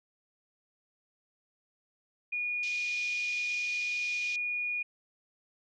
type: tone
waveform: sine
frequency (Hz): 2446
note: D#7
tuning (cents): -30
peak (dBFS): -30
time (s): 2.32-4.83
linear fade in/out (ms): 10
type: band-pass noise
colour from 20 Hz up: white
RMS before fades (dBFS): -44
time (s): 2.63-4.36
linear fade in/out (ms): 2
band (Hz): 2200 to 6200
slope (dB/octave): 48
effects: none